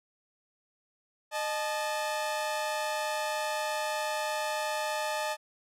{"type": "tone pair together", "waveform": "sawtooth", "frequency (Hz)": [612.4, 867], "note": ["D#5", "A5"], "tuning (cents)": [-28, -26], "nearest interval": "tritone", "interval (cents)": 602, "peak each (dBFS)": [-29, -29], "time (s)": [1.31, 5.37], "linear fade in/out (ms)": 50, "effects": ["low-pass 12000 Hz 12 dB/octave"]}